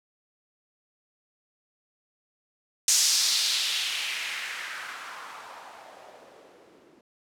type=noise with low-pass filter sweep; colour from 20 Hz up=violet; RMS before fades=-30 dBFS; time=2.88-7.01 s; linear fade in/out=2 ms; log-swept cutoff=6300 to 320 Hz; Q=2.1; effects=none